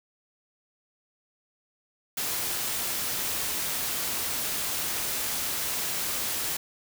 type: noise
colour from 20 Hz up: white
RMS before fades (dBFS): -30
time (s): 2.17-6.57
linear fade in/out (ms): 5
effects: none